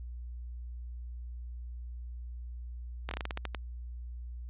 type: slowing click train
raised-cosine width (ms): 0.3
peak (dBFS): -19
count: 10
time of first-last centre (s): 3.09-3.548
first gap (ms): 22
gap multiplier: 1.2
effects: added 60 Hz sine -39 dBFS peak until 4.49 s + resampled to 8000 Hz